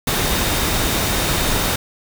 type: tone in noise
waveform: sine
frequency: 3684 Hz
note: A#7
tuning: 21 cents flat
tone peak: -30 dBFS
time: 0.07-1.76 s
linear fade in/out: 5 ms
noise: pink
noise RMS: -19 dBFS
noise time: 0.07-1.76 s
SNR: -14 dB
effects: none